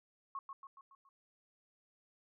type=tone with echo; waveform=sine; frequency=1093 Hz; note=C#6; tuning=25 cents flat; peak=-39 dBFS; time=0.35-0.39 s; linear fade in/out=2 ms; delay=140 ms; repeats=5; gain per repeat=-5 dB; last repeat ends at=1.09 s; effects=none